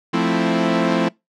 sawtooth chord, F major seventh, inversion none, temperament equal, 174.61 / 220 / 261.6 / 329.6 Hz, F3 / A3 / C4 / E4, 0 / 0 / 0 / 0 cents, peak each -18 dBFS, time 0.13-1.09 s, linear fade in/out 10 ms, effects noise-tail reverb RT60 0.2 s tail -24 dB re dry + low-pass 4000 Hz 12 dB/octave

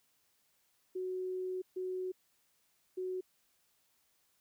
sine tone bursts at uneven times, 370 Hz, F#4, in tune, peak -35 dBFS, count 3, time 0.95-1.62 / 1.76-2.12 / 2.97-3.21 s, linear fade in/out 10 ms, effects white hiss -74 dBFS RMS until 4.4 s

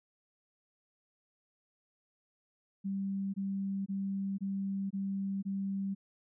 sine tone bursts, 195.6 Hz, G3, 4 cents flat, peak -32 dBFS, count 6, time 2.84-5.95 s, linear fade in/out 20 ms, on 500 ms, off 22 ms, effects none

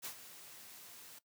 white noise with ADSR envelope, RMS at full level -42 dBFS, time 0.02-1.19 s, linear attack 35 ms, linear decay 85 ms, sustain -12 dB, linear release 8 ms, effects noise-tail reverb RT60 0.1 s tail -17 dB re dry + high-pass 100 Hz 12 dB/octave

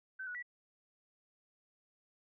sine tone with pitch steps, 1534 / 1468 / 1947 Hz, G6 / F#6 / B6, -38 / -14 / -25 cents, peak -40 dBFS, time 0.19-0.427 s, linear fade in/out 10 ms, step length 79 ms, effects none

